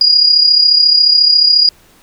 sine tone with amplitude modulation, 4871 Hz, D#8, 38 cents flat, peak -3 dBFS, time 0.01-1.69 s, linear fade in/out 2 ms, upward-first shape sine, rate 34.2 Hz, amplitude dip 60%, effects pink hiss -47 dBFS RMS until 2.02 s

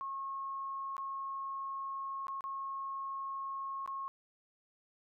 sine tone with dropouts, 1087 Hz, C#6, 34 cents flat, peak -37 dBFS, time 0.01-4.08 s, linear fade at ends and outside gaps 0 ms, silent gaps 0.967-0.98 / 2.269-2.282 / 2.408-2.44 / 3.861-3.876 s, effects none

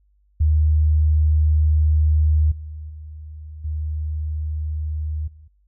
sine tone with level steps, 76.8 Hz, D#2, 22 cents flat, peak -13 / -30 / -33 / -22 / -42 dBFS, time 0.4-5.48 s, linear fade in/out 10 ms, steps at 2.51 / 2.89 / 3.64 / 5.27 s, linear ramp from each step 10 ms, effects added 50 Hz sine -57 dBFS peak until 5.67 s

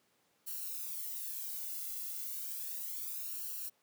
violet noise with flanger, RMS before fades -41 dBFS, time 0.46-3.7 s, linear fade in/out 20 ms, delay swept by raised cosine 0.7 to 1.48 ms, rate 0.33 Hz, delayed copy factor +0.85, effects pink hiss -73 dBFS RMS until 3.82 s + high-pass 200 Hz 12 dB/octave

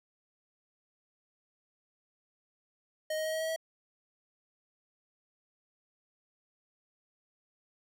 square tone with pitch steps, 622.3 / 627 / 631.7 / 636.5 / 641.3 / 646.1 Hz, D#5 / D#5 / D#5 / D#5 / E5 / E5, 0 / +13 / +26 / +39 / -48 / -35 cents, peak -32 dBFS, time 3.1-3.562 s, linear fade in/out 5 ms, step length 77 ms, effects none

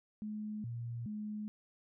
sine tone with pitch steps, 212.6 / 117.9 / 211.5 Hz, G#3 / A#2 / G#3, +41 / +20 / +32 cents, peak -38 dBFS, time 0.22-1.48 s, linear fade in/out 0 ms, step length 420 ms, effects none

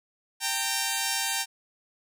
5% pulse tone pair together, 784 / 914.2 Hz, G5 / A#5, 0 / -34 cents, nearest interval minor third, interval 266 cents, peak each -17 dBFS, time 0.4-1.46 s, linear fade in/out 50 ms, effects none

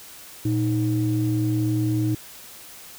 sine tone pair together, 116.91 / 312.1 Hz, A#2 / D#4, +5 / +5 cents, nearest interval octave + perfect fourth, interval 1700 cents, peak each -21 / -22 dBFS, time 0.45-2.15 s, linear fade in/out 5 ms, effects tanh soft clip ceiling -13 dBFS + white hiss -43 dBFS RMS until 2.98 s

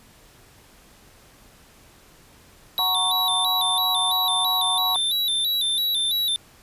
square tone with vibrato, 3729 Hz, A#7, in tune, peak -21 dBFS, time 2.78-6.36 s, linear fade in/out 0 ms, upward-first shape square, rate 3 Hz, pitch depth 78 cents each way
sine chord, F# major, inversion none, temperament equal, 740 / 932.3 / 1108.7 Hz, F#5 / A#5 / C#6, 0 / 0 / 0 cents, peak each -28 / -29 / -29 dBFS, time 2.79-4.96 s, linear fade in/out 0 ms
effects pink hiss -52 dBFS RMS until 6.62 s + resampled to 32000 Hz

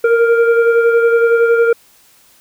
sine tone with frequency modulation, 463.1 Hz, A#4, 11 cents flat, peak -8 dBFS, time 0.04-1.73 s, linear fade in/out 5 ms, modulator 937 Hz, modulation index 0.74, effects white hiss -49 dBFS RMS until 2.4 s

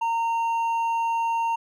sine tone with hard clipping, 920 Hz, A#5, 23 cents flat, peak -23 dBFS, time 0.01-1.56 s, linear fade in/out 10 ms, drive 4 dB, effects none

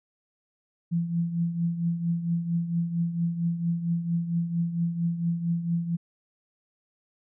sine tone with tremolo, 169.5 Hz, E3, 49 cents sharp, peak -21 dBFS, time 0.91-5.97 s, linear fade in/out 20 ms, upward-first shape triangle, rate 4.4 Hz, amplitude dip 70%, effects none

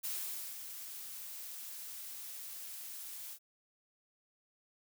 blue noise with ADSR envelope, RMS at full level -38 dBFS, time 0.03-3.39 s, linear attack 20 ms, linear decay 500 ms, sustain -8 dB, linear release 66 ms, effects none

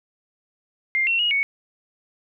sine tone with pitch steps, 2109 / 2721 / 2885 / 2223 Hz, C7 / F7 / F#7 / C#7, +13 / -46 / -44 / +4 cents, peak -18 dBFS, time 0.95-1.43 s, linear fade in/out 0 ms, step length 120 ms, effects none

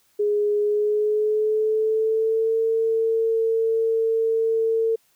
sine tone with pitch glide, 415.3 to 450.3 Hz, G#4 to A4, 0 to +40 cents, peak -18 dBFS, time 0.19-4.96 s, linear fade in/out 10 ms, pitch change +140 cents, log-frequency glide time 0.6-2.58 s, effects white hiss -63 dBFS RMS until 5.15 s

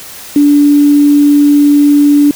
sine tone with quantisation, 290 Hz, D4, 22 cents flat, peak -3 dBFS, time 0.36-2.31 s, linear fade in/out 2 ms, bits 5, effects white hiss -29 dBFS RMS until 2.35 s

